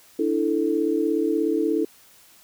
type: chord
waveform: sine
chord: D suspended second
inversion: none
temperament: just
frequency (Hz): 293.7 / 330.4 / 440.5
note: D4 / E4 / A4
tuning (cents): 0 / +4 / +2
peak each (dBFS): -25 / -23 / -24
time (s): 0.19-1.85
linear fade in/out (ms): 5
effects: white hiss -53 dBFS RMS until 2.43 s